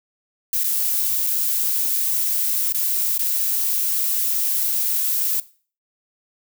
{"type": "noise with dropouts", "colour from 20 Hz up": "violet", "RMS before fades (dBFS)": -21, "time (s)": [0.53, 5.4], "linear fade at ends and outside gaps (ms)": 2, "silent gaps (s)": [[0.636, 0.641], [1.267, 1.27], [2.725, 2.745], [3.178, 3.192]], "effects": ["noise-tail reverb RT60 0.4 s tail -18 dB re dry"]}